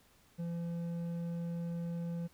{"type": "tone with hard clipping", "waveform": "sine", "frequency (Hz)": 170, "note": "F3", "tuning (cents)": -46, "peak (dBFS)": -37, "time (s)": [0.38, 2.28], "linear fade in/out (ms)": 20, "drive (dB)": 6, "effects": ["pink hiss -66 dBFS RMS until 2.33 s"]}